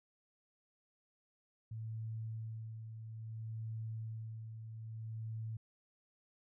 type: tone with tremolo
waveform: sine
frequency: 111.3 Hz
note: A2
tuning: 20 cents sharp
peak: -39 dBFS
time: 1.71-5.57 s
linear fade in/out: 5 ms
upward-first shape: sine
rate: 0.6 Hz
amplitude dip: 50%
effects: none